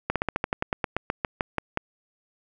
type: slowing click train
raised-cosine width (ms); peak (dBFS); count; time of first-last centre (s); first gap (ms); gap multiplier
0.5; -9; 16; 0.1-1.774; 57; 1.09
effects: none